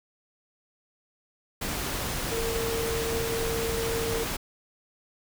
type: tone in noise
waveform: sine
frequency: 457 Hz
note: A#4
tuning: 34 cents flat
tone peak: -29 dBFS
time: 2.31-4.24 s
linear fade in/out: 10 ms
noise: pink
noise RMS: -31 dBFS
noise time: 1.61-4.37 s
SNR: -1 dB
effects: none